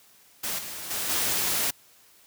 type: noise with level steps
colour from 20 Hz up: white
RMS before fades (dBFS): -30 / -37 / -30 / -26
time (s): 0.43-1.71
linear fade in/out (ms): 10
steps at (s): 0.58 / 0.9 / 1.09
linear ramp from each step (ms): 10
effects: white hiss -57 dBFS RMS until 2.26 s + high-pass 60 Hz 12 dB/octave